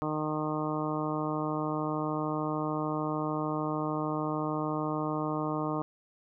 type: harmonic tone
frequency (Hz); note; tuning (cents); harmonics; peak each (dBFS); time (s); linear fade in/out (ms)
153.4; D#3; -24; 1 / 2 / 3 / 4 / 5 / 6 / 7 / 8; -36 / -33 / -38 / -38 / -40 / -41 / -38 / -40; 0.02-5.82; 0
effects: none